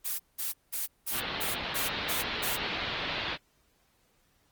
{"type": "noise bursts", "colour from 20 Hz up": "blue", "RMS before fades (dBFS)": -32, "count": 8, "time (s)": [0.04, 2.57], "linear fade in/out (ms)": 20, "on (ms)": 150, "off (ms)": 190}
{"type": "low-pass noise", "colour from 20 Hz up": "white", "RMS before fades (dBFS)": -34, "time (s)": [1.1, 3.38], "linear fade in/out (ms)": 50, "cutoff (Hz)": 4100, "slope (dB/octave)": 48}
{"effects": ["pink hiss -69 dBFS RMS until 4.51 s", "Opus 24 kbps"]}